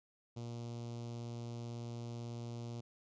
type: tone with notch filter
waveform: sawtooth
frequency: 118.1 Hz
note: A#2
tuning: 23 cents sharp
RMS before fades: -44 dBFS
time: 0.36-2.81 s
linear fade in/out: 10 ms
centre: 1700 Hz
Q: 0.55
effects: resampled to 16000 Hz